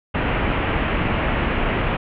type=low-pass noise; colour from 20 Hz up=pink; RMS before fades=-21 dBFS; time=0.14-1.97 s; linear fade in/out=10 ms; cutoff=2900 Hz; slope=48 dB/octave; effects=none